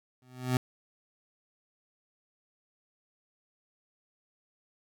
25% pulse tone with exponential growth, 126.7 Hz, B2, 45 cents sharp, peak -18 dBFS, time 0.22-0.57 s, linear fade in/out 2 ms, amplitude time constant 74 ms, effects none

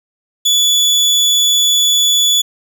30% pulse tone, 3439 Hz, A7, 40 cents flat, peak -7 dBFS, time 0.45-2.42 s, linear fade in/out 10 ms, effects none

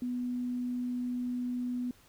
sine tone, 246.9 Hz, B3, in tune, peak -31 dBFS, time 0.02-1.91 s, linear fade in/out 2 ms, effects pink hiss -61 dBFS RMS until 2.08 s

